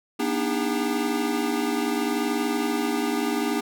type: tone cluster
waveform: square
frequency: 241 / 293.6 / 314.3 / 404.8 / 788 Hz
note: B3 / D4 / D#4 / G#4 / G5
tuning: -42 / 0 / +18 / -44 / +9 cents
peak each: -29 / -29 / -31 / -30 / -36 dBFS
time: 0.19-3.61 s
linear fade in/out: 10 ms
effects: none